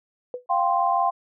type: tone with exponential decay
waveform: sine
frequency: 496.2 Hz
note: B4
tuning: 8 cents sharp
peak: -24 dBFS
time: 0.34-0.46 s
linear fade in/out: 1 ms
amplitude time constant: 24 ms
type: chord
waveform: sine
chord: F suspended second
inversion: none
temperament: equal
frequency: 698.5 / 784 / 1046.5 Hz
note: F5 / G5 / C6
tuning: 0 / 0 / 0 cents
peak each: -23 dBFS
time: 0.49-1.11 s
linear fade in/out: 20 ms
effects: none